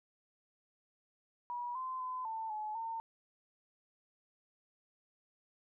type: tone with pitch steps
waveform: sine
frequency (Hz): 967 / 1033 / 1018 / 891 / 854 / 907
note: B5 / C6 / C6 / A5 / G#5 / A#5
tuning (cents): -37 / -22 / -48 / +22 / +48 / -48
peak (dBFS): -37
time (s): 1.5-3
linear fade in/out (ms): 0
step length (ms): 250
effects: none